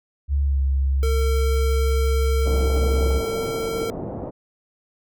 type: tone with pitch glide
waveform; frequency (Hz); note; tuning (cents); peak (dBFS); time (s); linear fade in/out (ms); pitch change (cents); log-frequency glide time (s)
sine; 70.4 to 67.77; C#2 to C#2; +27 to -39; -17; 0.28-3.22; 50; -66; 0.43-0.61
type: tone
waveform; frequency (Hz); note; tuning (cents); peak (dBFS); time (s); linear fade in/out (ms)
square; 452.9; A#4; -50; -25; 1.03-3.9; 0
type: low-pass noise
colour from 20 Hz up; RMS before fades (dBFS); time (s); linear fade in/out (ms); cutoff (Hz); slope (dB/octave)
white; -30; 2.45-4.31; 20; 610; 24
effects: none